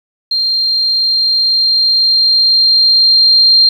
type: tone with level ramp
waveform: sine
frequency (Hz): 4186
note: C8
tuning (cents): 0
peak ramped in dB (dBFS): -11 to -4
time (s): 0.31-3.69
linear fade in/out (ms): 5
effects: 7-bit